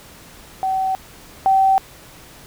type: tone pair in turn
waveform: sine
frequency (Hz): 762 / 770.9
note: G5 / G5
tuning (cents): -49 / -29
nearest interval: unison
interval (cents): 20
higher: second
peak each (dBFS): -17 / -11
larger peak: second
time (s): 0.63-0.95 / 1.46-1.78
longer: neither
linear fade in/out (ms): 0
effects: pink hiss -43 dBFS RMS until 2.46 s